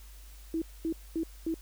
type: tone bursts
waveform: sine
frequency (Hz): 325.6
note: E4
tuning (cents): -21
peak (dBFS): -28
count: 4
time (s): 0.54-1.542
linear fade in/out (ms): 2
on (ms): 78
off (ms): 230
effects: added 50 Hz sine -47 dBFS peak until 1.61 s + white hiss -57 dBFS RMS until 1.61 s